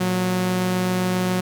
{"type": "tone pair together", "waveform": "sawtooth", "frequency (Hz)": [115.2, 182.87], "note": ["A#2", "F#3"], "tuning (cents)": [-20, -20], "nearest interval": "minor sixth", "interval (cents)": 800, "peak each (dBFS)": [-25, -16], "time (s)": [0, 1.41], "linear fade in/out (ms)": 10, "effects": []}